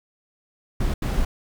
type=noise bursts at uneven times; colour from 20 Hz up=brown; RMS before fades=-22 dBFS; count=2; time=0.8-0.94 / 1.02-1.25 s; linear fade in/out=5 ms; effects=none